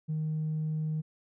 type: tone with tanh clipping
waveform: triangle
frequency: 155.56 Hz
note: D#3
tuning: in tune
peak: -29 dBFS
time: 0.08-1.02 s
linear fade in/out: 20 ms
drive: 5 dB
effects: none